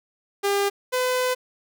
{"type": "tone pair in turn", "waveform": "sawtooth", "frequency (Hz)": [401.1, 505.4], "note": ["G4", "B4"], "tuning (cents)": [40, 40], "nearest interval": "major third", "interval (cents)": 400, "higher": "second", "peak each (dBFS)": [-16, -17], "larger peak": "first", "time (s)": [[0.43, 0.7], [0.92, 1.35]], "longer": "second", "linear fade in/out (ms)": 20, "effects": []}